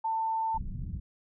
sine tone, 893 Hz, A5, 25 cents sharp, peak -27 dBFS, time 0.04-0.58 s, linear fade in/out 10 ms
pink low-pass noise, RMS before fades -36 dBFS, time 0.54-1 s, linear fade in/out 10 ms, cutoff 180 Hz, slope 24 dB/octave
effects none

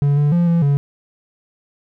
triangle tone with pitch steps, 142.8 / 146.1 / 172.7 / 169.2 / 141.9 Hz, D3 / D3 / F3 / E3 / C#3, -48 / -9 / -19 / +45 / +41 cents, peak -10 dBFS, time 0.02-0.77 s, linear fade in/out 0 ms, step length 150 ms, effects none

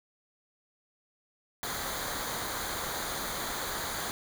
pink noise with comb filter, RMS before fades -35 dBFS, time 1.63-4.11 s, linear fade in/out 0 ms, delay 0.37 ms, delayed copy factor -0.65, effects none

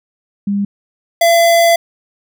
sine / square tone pair in turn, 201.2 / 676.8 Hz, G3 / E5, +45 / +45 cents, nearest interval octave + major sixth, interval 2100 cents, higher second, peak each -13 / -8 dBFS, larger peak second, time 0.47-0.65 / 1.21-1.76 s, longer second, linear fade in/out 5 ms, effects none

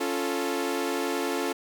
sawtooth chord, Db augmented, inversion none, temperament equal, 277.2 / 349.2 / 440 Hz, Db4 / F4 / A4, 0 / 0 / 0 cents, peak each -27 dBFS, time 0-1.53 s, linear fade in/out 10 ms, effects none

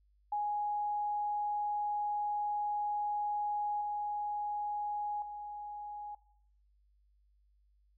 sine tone with level steps, 830.6 Hz, G#5, in tune, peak -31 / -33 / -40 dBFS, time 0.32-6.15 s, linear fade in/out 5 ms, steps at 3.81 / 5.22 s, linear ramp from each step 2 ms, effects noise-tail reverb RT60 0.7 s tail -20 dB re dry + added 50 Hz sine -66 dBFS peak until 7.97 s

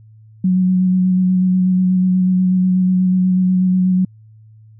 sine tone with vibrato, 184.3 Hz, F#3, 7 cents flat, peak -11 dBFS, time 0.44-4.05 s, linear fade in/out 5 ms, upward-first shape square, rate 8.2 Hz, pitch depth 13 cents each way, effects added 109 Hz sine -41 dBFS peak until 4.79 s

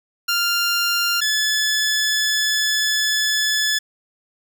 15% pulse tone pair in turn, 1395 / 1723 Hz, F6 / A6, -2 / -37 cents, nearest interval major third, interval 365 cents, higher second, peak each -11 dBFS, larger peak neither, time 0.28-1.21 / 1.21-3.79 s, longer second, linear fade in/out 10 ms, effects none

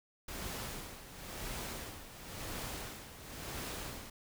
pink noise with tremolo, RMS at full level -41 dBFS, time 0.28-4.1 s, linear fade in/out 5 ms, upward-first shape sine, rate 0.96 Hz, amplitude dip 70%, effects none

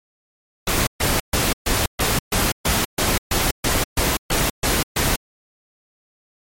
pink noise bursts, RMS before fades -19 dBFS, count 14, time 0.67-5.16 s, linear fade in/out 5 ms, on 200 ms, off 130 ms, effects MP3 64 kbps

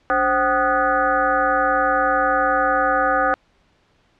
sine tone with frequency modulation, 1000 Hz, B5, 21 cents sharp, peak -15 dBFS, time 0.1-3.34 s, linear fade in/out 0 ms, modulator 237 Hz, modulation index 2.4, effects pink hiss -60 dBFS RMS until 4.19 s + low-pass 4000 Hz 12 dB/octave

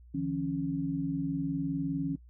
sine tone cluster, 150.9 / 170.7 / 275.7 Hz, D3 / F3 / C#4, +47 / -39 / -9 cents, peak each -36 / -35 / -31 dBFS, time 0.14-2.16 s, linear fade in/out 10 ms, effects noise-tail reverb RT60 0.1 s tail -21 dB re dry + added 60 Hz sine -51 dBFS peak until 2.29 s

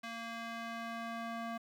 square tone with band-pass filter sweep, 230 Hz, A#3, 23 cents flat, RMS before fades -42 dBFS, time 0.03-1.58 s, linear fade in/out 10 ms, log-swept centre 2100 to 980 Hz, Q 0.81, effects 10-bit

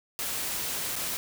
white noise with dropouts, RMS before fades -32 dBFS, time 0.19-1.17 s, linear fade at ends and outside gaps 0 ms, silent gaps 0.956-0.963 s, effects none

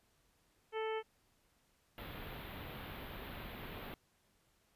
harmonic tone, 440 Hz, A4, in tune, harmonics 1 / 2 / 3 / 4 / 5 / 6 / 7, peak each -37 / -43 / -48 / -51 / -49 / -55 / -52 dBFS, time 0.72-1.03 s, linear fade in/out 50 ms
pink band-stop noise, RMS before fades -47 dBFS, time 1.98-3.94 s, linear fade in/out 0 ms, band 3800 to 13000 Hz, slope 48 dB/octave
effects pink hiss -74 dBFS RMS until 4.75 s + resampled to 32000 Hz

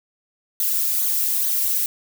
violet noise with flanger, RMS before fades -21 dBFS, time 0.6-1.86 s, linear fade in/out 2 ms, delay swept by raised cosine 0.37 to 2.07 ms, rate 2.3 Hz, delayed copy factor -0.6, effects none

